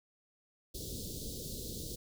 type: band-stop noise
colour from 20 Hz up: pink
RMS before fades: -42 dBFS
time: 0.74-1.96 s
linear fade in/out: 10 ms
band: 520 to 3600 Hz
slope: 48 dB/octave
effects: none